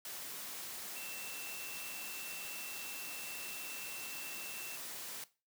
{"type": "tone in noise", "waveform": "sine", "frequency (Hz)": 2683, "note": "E7", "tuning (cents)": 30, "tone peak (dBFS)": -48, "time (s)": [0.96, 4.76], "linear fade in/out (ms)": 2, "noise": "white", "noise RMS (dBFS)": -45, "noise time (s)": [0.05, 5.24], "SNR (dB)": -6, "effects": ["noise-tail reverb RT60 0.3 s tail -17 dB re dry", "high-pass 150 Hz 12 dB/octave"]}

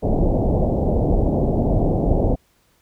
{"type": "low-pass noise", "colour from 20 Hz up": "pink", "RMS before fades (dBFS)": -18, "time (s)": [0.02, 2.36], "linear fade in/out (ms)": 20, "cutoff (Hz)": 740, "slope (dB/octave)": 48, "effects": ["pink hiss -61 dBFS RMS until 2.81 s"]}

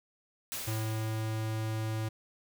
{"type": "noise with exponential decay", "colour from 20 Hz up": "white", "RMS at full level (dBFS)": -36, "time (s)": [0.52, 1.81], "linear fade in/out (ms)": 0, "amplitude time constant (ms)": 280}
{"type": "tone", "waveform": "square", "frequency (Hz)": 110, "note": "A2", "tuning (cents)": 0, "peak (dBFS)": -32, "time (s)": [0.67, 2.09], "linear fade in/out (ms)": 10}
{"effects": []}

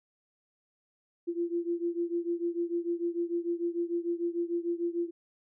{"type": "beating tone pair", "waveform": "sine", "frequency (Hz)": [340.6, 347.3], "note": ["F4", "F4"], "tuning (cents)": [-43, -10], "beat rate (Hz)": 6.7, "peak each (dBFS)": [-31, -33], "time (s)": [1.27, 5.11], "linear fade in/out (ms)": 20, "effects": []}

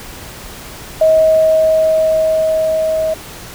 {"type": "tone with level ramp", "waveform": "sine", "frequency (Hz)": 635, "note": "D#5", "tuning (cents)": 35, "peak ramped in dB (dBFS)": [-6, -13], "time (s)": [1.01, 3.14], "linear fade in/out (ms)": 5, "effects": ["pink hiss -32 dBFS RMS until 3.54 s"]}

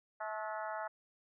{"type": "harmonic tone with a mistuned harmonic", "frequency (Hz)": 216.2, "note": "A3", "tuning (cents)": -30, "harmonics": [3, 4, 5, 6, 7, 8, 9], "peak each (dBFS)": [-42, -42, -48, -46, -47, -51, -56], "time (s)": [0.2, 0.88], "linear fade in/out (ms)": 10, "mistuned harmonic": 7, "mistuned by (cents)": -60, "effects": []}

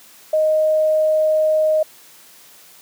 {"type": "tone", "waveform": "sine", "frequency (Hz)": 622.3, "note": "D#5", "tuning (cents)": 0, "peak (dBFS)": -13, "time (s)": [0.33, 1.83], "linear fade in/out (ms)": 5, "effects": ["white hiss -46 dBFS RMS until 2.81 s", "high-pass 150 Hz 12 dB/octave"]}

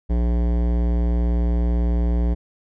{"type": "tone with hard clipping", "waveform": "sine", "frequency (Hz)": 59, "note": "A#1", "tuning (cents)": 22, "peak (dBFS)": -19, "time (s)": [0.09, 2.35], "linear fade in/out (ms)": 20, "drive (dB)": 17, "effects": []}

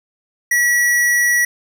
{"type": "tone", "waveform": "square", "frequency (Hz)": 1933, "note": "B6", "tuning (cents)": -38, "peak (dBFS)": -13, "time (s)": [0.51, 1.45], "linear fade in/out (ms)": 5, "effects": []}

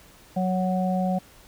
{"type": "harmonic tone", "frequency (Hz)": 185, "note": "F#3", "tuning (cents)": 0, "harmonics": [1, 3, 4], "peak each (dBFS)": [-23, -30, -28], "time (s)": [0.36, 1.19], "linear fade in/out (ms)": 10, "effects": ["pink hiss -52 dBFS RMS until 1.47 s"]}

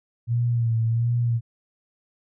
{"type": "tone with vibrato", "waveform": "sine", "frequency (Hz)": 116.54, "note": "A#2", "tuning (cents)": 0, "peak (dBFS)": -19, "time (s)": [0.27, 1.41], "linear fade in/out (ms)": 50, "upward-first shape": "sine", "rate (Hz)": 1.4, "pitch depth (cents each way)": 50, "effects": []}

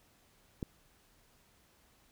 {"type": "click", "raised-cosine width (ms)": 3, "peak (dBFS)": -23, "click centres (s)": 0.628, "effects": ["pink hiss -67 dBFS RMS until 2.11 s"]}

